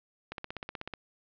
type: click train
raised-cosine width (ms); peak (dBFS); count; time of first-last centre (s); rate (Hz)
0.3; -21; 11; 0.32-0.937; 16.2
effects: low-pass 4000 Hz 12 dB/octave